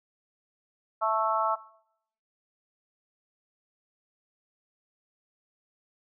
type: harmonic tone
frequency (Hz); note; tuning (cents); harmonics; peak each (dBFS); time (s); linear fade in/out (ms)
220.1; A3; +1; 3 / 4 / 5 / 6; -29 / -29 / -29 / -29; 1.01-1.56; 20
effects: noise-tail reverb RT60 0.7 s tail -20 dB re dry